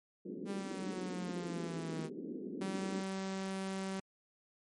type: band-pass noise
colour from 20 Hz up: white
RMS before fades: -43 dBFS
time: 0.25-3.02 s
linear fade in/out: 10 ms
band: 180 to 410 Hz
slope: 48 dB/octave
type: linear sweep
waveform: sawtooth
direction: down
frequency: 198.8 to 157.7 Hz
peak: -36 dBFS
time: 0.45-2.1 s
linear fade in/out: 50 ms
type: tone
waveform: sawtooth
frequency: 191.9 Hz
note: G3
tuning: 37 cents flat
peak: -33 dBFS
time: 2.61-4 s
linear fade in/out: 5 ms
effects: MP3 48 kbps